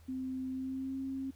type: tone with pitch glide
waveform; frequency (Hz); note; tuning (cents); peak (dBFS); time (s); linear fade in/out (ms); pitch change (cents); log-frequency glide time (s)
sine; 259.8 to 267.4; C4 to C4; -12 to +38; -35; 0.08-1.31; 10; +50; 0.49-0.97
effects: added 81 Hz sine -55 dBFS peak until 1.35 s + pink hiss -66 dBFS RMS until 1.35 s